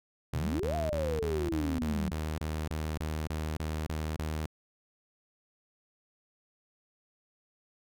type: tone bursts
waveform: sawtooth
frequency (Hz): 77.78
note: D#2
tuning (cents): 0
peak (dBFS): -28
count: 14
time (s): 0.33-4.461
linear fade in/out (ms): 5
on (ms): 270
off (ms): 27
type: exponential two-way sweep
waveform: sine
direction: up then down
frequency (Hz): 106.3 to 710 to 180.3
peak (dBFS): -31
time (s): 0.33-2.11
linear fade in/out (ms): 20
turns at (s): 0.75
effects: none